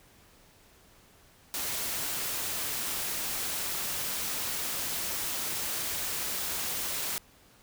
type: noise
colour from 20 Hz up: white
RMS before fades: -33 dBFS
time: 1.54-7.18 s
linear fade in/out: 0 ms
effects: pink hiss -59 dBFS RMS until 7.62 s